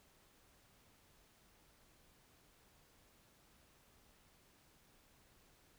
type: silence
effects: pink hiss -69 dBFS RMS until 5.78 s